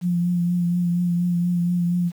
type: tone with vibrato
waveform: sine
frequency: 175.1 Hz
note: F3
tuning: 5 cents sharp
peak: -18 dBFS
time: 0.01-2.12 s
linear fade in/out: 50 ms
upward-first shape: triangle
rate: 4.2 Hz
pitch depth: 30 cents each way
effects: 8-bit